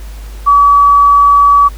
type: tone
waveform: sine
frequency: 1142 Hz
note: D6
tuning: 49 cents flat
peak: -3 dBFS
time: 0.46-1.69 s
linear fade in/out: 20 ms
effects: added 51 Hz sine -24 dBFS peak until 1.77 s + pink hiss -38 dBFS RMS until 1.77 s